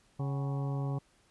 harmonic tone with a mistuned harmonic, 138.59 Hz, C#3, in tune, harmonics 1 / 2 / 3 / 4 / 5 / 6 / 7 / 8, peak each -31 / -42 / -45 / -47 / -48 / -50 / -52 / -51 dBFS, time 0.19-0.99 s, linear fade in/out 10 ms, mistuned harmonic 5, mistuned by +120 cents, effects pink hiss -67 dBFS RMS until 1.3 s + resampled to 24000 Hz

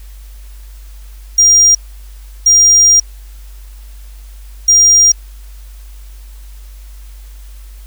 triangle tone bursts at uneven times, 5700 Hz, F8, 34 cents sharp, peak -3 dBFS, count 3, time 1.38-1.75 / 2.46-3 / 4.68-5.12 s, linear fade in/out 5 ms, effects added 49 Hz sine -30 dBFS peak until 7.86 s + white hiss -46 dBFS RMS until 7.86 s

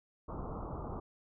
pink low-pass noise, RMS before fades -41 dBFS, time 0.28-1 s, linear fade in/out 10 ms, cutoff 1300 Hz, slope 96 dB/octave, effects none

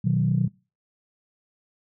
sine chord, B major, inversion none, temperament equal, 123.47 / 155.56 / 185 Hz, B2 / D#3 / F#3, 0 / 0 / 0 cents, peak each -23 dBFS, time 0.04-0.48 s, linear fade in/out 10 ms, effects noise-tail reverb RT60 0.3 s tail -22 dB re dry + tanh soft clip ceiling -10 dBFS

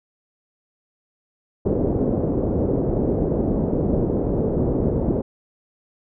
white low-pass noise, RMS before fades -21 dBFS, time 1.65-5.22 s, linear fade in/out 10 ms, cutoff 470 Hz, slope 24 dB/octave, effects none

